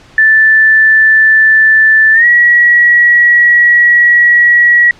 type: tone with pitch glide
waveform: sine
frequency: 1760 to 1919.3 Hz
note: A6 to B6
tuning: 0 to -50 cents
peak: -3 dBFS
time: 0.18-4.91 s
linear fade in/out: 2 ms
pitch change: +150 cents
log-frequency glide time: 2.13-2.26 s
effects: pink hiss -40 dBFS RMS until 4.99 s + low-pass 5000 Hz 12 dB/octave